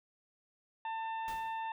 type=harmonic tone; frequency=895 Hz; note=A5; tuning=29 cents sharp; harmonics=1 / 2 / 3 / 4; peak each=-36 / -47 / -51 / -57 dBFS; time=0.85-1.72 s; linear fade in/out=2 ms
type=noise with exponential decay; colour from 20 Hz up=pink; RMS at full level=-47 dBFS; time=1.28-1.71 s; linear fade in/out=0 ms; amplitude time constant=92 ms
effects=none